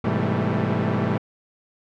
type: tone cluster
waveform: sawtooth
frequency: 104.4 / 127.7 / 164.5 / 196.4 / 221.5 Hz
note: G#2 / C3 / E3 / G3 / A3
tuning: +10 / -42 / -3 / +4 / +12 cents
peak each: -23 dBFS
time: 0.04-1.18 s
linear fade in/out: 5 ms
effects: low-pass 2000 Hz 12 dB/octave